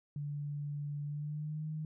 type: tone with pitch glide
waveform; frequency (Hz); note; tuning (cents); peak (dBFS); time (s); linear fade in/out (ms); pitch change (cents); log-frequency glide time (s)
sine; 145.5 to 155.04; D3 to D#3; -16 to -6; -36; 0.16-1.85; 2; +110; 1.04-1.67
effects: none